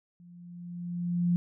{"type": "tone with level ramp", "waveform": "sine", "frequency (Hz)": 174.61, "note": "F3", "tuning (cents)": 0, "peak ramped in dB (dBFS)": [-50, -21], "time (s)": [0.2, 1.36], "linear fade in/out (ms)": 0, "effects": []}